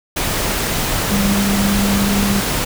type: tone in noise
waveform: sine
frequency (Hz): 200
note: G3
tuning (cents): +35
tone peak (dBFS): -15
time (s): 1.11-2.41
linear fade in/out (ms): 10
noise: pink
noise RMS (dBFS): -19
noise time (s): 0.16-2.65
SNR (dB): +1
effects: none